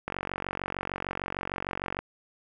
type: click train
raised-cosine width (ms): 0.5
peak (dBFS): -16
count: 90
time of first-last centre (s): 0.08-1.99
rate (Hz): 46.6
effects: none